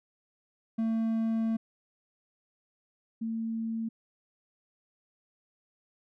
triangle / sine tone pair in turn, 224.7 / 225.6 Hz, A3 / A3, +37 / +44 cents, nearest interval unison, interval 7 cents, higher second, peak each -24 / -30 dBFS, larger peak first, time 0.78-1.57 / 3.21-3.89 s, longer first, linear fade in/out 10 ms, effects none

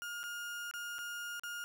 35% pulse tone with dropouts, 1420 Hz, F6, 28 cents sharp, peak -38 dBFS, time 0.02-1.64 s, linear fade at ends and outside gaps 0 ms, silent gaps 0.232-0.238 / 0.712-0.738 / 0.984-0.989 / 1.396-1.435 s, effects none

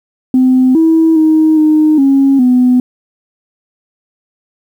sine tone with pitch steps, 257 / 323.7 / 314.2 / 308.1 / 273.4 / 250.3 Hz, C4 / E4 / D#4 / D#4 / C#4 / B3, -31 / -31 / +17 / -17 / -24 / +23 cents, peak -4 dBFS, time 0.34-2.8 s, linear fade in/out 2 ms, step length 410 ms, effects tanh soft clip ceiling -1 dBFS + 7-bit

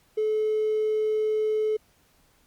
triangle tone with hard clipping, 431.3 Hz, A4, 35 cents flat, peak -22 dBFS, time 0.17-1.77 s, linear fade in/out 10 ms, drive 3 dB, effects pink hiss -63 dBFS RMS until 2.46 s + Opus 48 kbps

